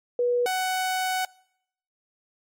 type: tone pair in turn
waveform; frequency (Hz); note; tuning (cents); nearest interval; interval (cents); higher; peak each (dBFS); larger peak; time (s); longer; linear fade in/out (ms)
sine / sawtooth; 486.7 / 745.9; B4 / F#5; -25 / +14; perfect fifth; 739; second; -20; neither; 0.19-0.46 / 0.46-1.25; second; 2
effects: noise-tail reverb RT60 0.7 s tail -24 dB re dry + MP3 64 kbps